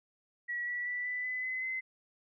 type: tone with pitch steps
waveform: sine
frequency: 1927 / 1947.1 / 1967.5 / 1988.1 / 2009 / 2030 / 2051 Hz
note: B6 / B6 / B6 / B6 / B6 / B6 / C7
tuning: -43 / -25 / -7 / +11 / +29 / +47 / -35 cents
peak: -33 dBFS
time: 0.48-1.81 s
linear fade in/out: 20 ms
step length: 190 ms
effects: none